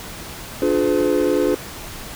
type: chord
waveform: triangle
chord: D diminished seventh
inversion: none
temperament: just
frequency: 293.7 / 352.4 / 422.9 / 507.5 Hz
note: D4 / F4 / Ab4 / Cb5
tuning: 0 / +16 / +31 / +47 cents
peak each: -19 dBFS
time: 0.62-1.55 s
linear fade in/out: 2 ms
effects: pink hiss -34 dBFS RMS until 2.15 s